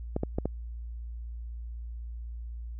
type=clicks; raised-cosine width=2 ms; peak=-15 dBFS; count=4; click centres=0.164 / 0.234 / 0.385 / 0.456 s; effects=added 58 Hz sine -36 dBFS peak until 2.79 s